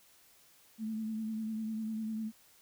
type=tone with vibrato; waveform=sine; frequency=219.5 Hz; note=A3; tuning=4 cents flat; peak=-34 dBFS; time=0.78-2.32 s; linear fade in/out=50 ms; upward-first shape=sine; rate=10 Hz; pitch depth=32 cents each way; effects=white hiss -63 dBFS RMS until 2.61 s